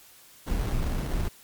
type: noise with sample-and-hold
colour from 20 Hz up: brown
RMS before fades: -27 dBFS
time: 0.46-1.29 s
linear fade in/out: 20 ms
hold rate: 2450 Hz
effects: white hiss -53 dBFS RMS until 1.43 s + MP3 96 kbps